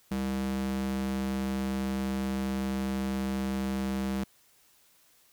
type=tone with high-pass filter; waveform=square; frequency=66.1 Hz; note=C2; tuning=18 cents sharp; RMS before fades=-31 dBFS; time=0.11-4.24 s; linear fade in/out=5 ms; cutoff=150 Hz; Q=7.9; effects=white hiss -63 dBFS RMS until 5.32 s